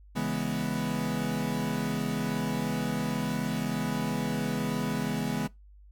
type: chord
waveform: 40% pulse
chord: C# minor seventh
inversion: none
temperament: equal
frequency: 138.59 / 164.81 / 207.7 / 246.9 Hz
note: C#3 / E3 / G#3 / B3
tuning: 0 / 0 / 0 / 0 cents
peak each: -35 / -34 / -32 / -32 dBFS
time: 0.15-5.48 s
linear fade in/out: 20 ms
effects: noise-tail reverb RT60 0.2 s tail -22 dB re dry + added 50 Hz sine -50 dBFS peak until 5.91 s